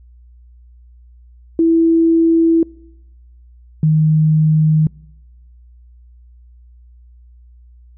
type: tone pair in turn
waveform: sine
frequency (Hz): 329.6 / 155.55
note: E4 / D#3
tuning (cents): 0 / 0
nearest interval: octave + minor second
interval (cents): 1300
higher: first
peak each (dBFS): -9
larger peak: neither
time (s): 1.59-2.63 / 3.83-4.87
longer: neither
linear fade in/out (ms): 2
effects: noise-tail reverb RT60 1.0 s tail -26 dB re dry + added 60 Hz sine -41 dBFS peak until 7.97 s